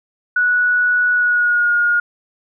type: tone with pitch glide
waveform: sine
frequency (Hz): 1470 to 1429.8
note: F#6 to F6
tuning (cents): -12 to +40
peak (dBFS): -12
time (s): 0.36-2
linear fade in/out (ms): 5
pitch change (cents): -48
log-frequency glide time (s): 1.13-1.72
effects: none